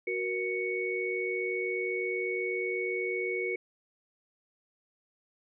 sine tone cluster, 371.4 / 471.4 / 2223 Hz, F#4 / A#4 / C#7, +7 / +19 / +4 cents, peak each -33 / -35 / -33 dBFS, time 0.07-3.56 s, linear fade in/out 5 ms, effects none

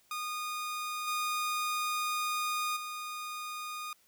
sawtooth tone with level steps, 1228 Hz, D#6, 23 cents flat, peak -31 / -27 / -34 dBFS, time 0.11-3.93 s, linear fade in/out 2 ms, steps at 1.07 / 2.76 s, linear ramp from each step 10 ms, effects white hiss -67 dBFS RMS until 4.07 s

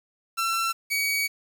sawtooth tone pair in turn, 1347 / 2260 Hz, E6 / C#7, +37 / +33 cents, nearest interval major sixth, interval 896 cents, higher second, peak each -20 dBFS, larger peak neither, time 0.37-0.73 / 0.9-1.28 s, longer second, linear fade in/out 20 ms, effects 8-bit

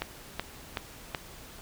click train, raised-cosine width 0.3 ms, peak -14 dBFS, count 4, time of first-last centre 0.02-1.148 s, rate 2.66 Hz, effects pink hiss -48 dBFS RMS until 1.61 s

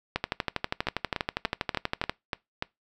two click trains, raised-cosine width 0.3 ms, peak -12 / -10 dBFS, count 7 / 25, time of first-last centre 0.87-2.624 / 0.16-2.095 s, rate 3.42 / 12.4 Hz, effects noise-tail reverb RT60 0.2 s tail -23 dB re dry

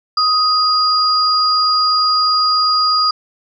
sine tone pair together, 1253 / 4836 Hz, D#6 / D8, +12 / +50 cents, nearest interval octave + major seventh, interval 2338 cents, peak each -14 dBFS, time 0.17-3.11 s, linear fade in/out 5 ms, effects none

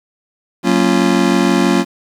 square chord, Gb major seventh, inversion none, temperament just, 185 / 231.2 / 277.5 / 346.9 Hz, Gb3 / Bb3 / Db4 / F4, 0 / -14 / +2 / -12 cents, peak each -17 dBFS, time 0.63-1.85 s, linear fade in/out 50 ms, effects low-pass 8000 Hz 12 dB/octave + 7-bit

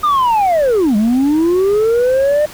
sine linear two-way sweep, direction down then up, 1236 to 201.5 to 609 Hz, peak -7 dBFS, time 0.03-2.46 s, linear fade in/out 10 ms, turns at 0.96 s, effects tanh soft clip ceiling -9 dBFS + pink hiss -34 dBFS RMS until 2.53 s

